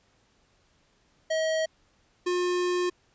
square tone pair in turn, 637 / 357.5 Hz, D#5 / F4, +41 / +41 cents, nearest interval minor seventh, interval 1000 cents, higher first, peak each -25 dBFS, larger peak neither, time 1.3-1.66 / 2.26-2.9 s, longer second, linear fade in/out 10 ms, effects pink hiss -66 dBFS RMS until 3.14 s + resampled to 16000 Hz

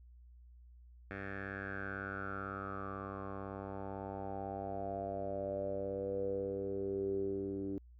10% pulse tone with low-pass filter sweep, 98 Hz, G2, in tune, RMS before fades -40 dBFS, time 1.11-7.78 s, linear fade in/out 0 ms, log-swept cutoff 1900 to 330 Hz, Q 7.9, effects added 60 Hz sine -55 dBFS peak until 7.99 s

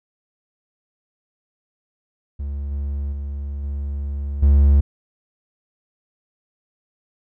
triangle tone with level steps, 70.6 Hz, C#2, 32 cents sharp, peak -22 / -20 / -23 / -21 / -8 dBFS, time 2.39-4.81 s, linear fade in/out 10 ms, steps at 2.71 / 3.12 / 3.63 / 4.42 s, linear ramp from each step 10 ms, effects none

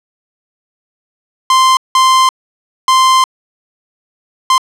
45% pulse tone bursts at uneven times, 1043 Hz, C6, 6 cents flat, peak -6 dBFS, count 4, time 1.5-1.77 / 1.95-2.29 / 2.88-3.24 / 4.5-4.58 s, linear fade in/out 2 ms, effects low-pass 9000 Hz 12 dB/octave

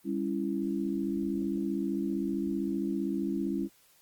sine chord, C# diminished, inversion second, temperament just, 199.57 / 277.2 / 332.6 Hz, G3 / C#4 / E4, +31 / 0 / +16 cents, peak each -33 dBFS, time 0.04-3.69 s, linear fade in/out 50 ms, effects white hiss -63 dBFS RMS until 4.01 s + Opus 24 kbps

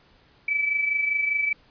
sine tone pair together, 2302 / 2327 Hz, D7 / D7, -35 / -17 cents, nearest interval unison, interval 18 cents, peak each -22 / -30 dBFS, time 0.48-1.53 s, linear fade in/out 5 ms, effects pink hiss -58 dBFS RMS until 1.7 s + resampled to 11025 Hz

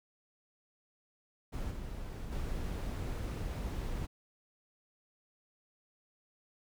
brown noise with level steps, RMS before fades -38 / -42 / -37 dBFS, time 1.52-4.07 s, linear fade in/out 20 ms, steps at 1.7 / 2.31 s, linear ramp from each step 20 ms, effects none

